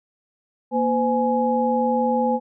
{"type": "tone cluster", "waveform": "sine", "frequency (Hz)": [235.9, 511, 837], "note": ["A#3", "C5", "G#5"], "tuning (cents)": [21, -41, 13], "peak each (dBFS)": -22, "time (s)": [0.71, 2.4], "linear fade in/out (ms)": 50, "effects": []}